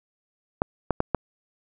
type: clicks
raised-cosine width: 1 ms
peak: -7 dBFS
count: 4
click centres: 0.619 / 0.907 / 1.004 / 1.147 s
effects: none